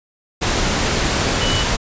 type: tone in noise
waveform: sine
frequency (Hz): 2960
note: F#7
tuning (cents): 0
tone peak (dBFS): -22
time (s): 1.4-1.64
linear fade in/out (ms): 20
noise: pink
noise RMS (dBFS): -18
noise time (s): 0.41-1.77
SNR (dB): -7
effects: resampled to 16000 Hz